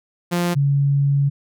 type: tone pair in turn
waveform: sawtooth / sine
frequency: 174.61 / 140.67 Hz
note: F3 / C#3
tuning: 0 / +26 cents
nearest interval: major third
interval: 374 cents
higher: first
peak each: -14 dBFS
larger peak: neither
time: 0.31-0.55 / 0.55-1.3 s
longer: second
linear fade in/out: 20 ms
effects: none